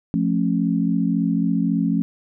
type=chord; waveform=sine; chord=F augmented; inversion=none; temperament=just; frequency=174.61 / 218.3 / 272.8 Hz; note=F3 / A3 / C#4; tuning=0 / -13 / -28 cents; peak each=-21 / -22 / -22 dBFS; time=0.14-2.02 s; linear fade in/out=0 ms; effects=none